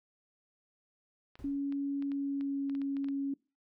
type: clicks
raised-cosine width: 0.3 ms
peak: -36 dBFS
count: 11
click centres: 1.355 / 1.724 / 2.024 / 2.118 / 2.41 / 2.697 / 2.751 / 2.817 / 2.968 / 3.044 / 3.086 s
type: noise with exponential decay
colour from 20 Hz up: brown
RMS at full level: -46 dBFS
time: 1.39-1.74 s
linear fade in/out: 0 ms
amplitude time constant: 75 ms
type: tone with pitch glide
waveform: sine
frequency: 280 to 276.9 Hz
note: C#4 to C#4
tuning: +18 to -2 cents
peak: -31 dBFS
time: 1.44-3.34 s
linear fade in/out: 5 ms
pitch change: -20 cents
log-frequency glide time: 2.04-2.71 s
effects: noise-tail reverb RT60 0.3 s tail -23 dB re dry